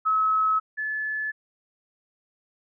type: tone pair in turn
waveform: sine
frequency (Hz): 1288 / 1727.5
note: E6 / A6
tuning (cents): -41 / -32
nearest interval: perfect fourth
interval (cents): 509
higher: second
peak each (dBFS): -19 / -26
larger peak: first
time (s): 0.05-0.6 / 0.77-1.32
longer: neither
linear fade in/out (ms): 20
effects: none